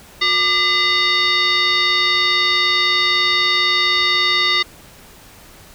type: tone with frequency modulation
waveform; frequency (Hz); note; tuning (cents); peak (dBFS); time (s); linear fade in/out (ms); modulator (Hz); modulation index
sine; 2855; F7; +37; -13; 0.21-4.63; 10; 831; 2
effects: pink hiss -43 dBFS RMS until 5.74 s